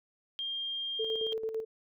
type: tone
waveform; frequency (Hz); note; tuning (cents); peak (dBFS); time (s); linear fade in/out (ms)
sine; 3205; G7; +38; -33; 0.39-1.33; 0
type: tone with tremolo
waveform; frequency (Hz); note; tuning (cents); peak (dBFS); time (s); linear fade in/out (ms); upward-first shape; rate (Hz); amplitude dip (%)
sine; 443.3; A4; +13; -30; 0.99-1.65; 10; square; 9; 55
effects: none